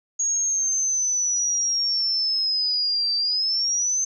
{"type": "linear two-way sweep", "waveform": "sine", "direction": "down then up", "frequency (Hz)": [6645, 4647, 6280], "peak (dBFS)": -20, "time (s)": [0.19, 4.05], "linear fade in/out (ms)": 10, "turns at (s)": 3.16, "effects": []}